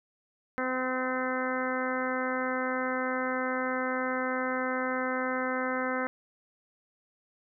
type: harmonic tone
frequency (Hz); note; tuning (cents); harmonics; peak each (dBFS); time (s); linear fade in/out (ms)
256.8; C4; -32; 1 / 2 / 3 / 4 / 5 / 6 / 7 / 8; -34 / -33 / -39 / -38 / -36 / -36 / -40 / -40; 0.58-6.07; 0
effects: none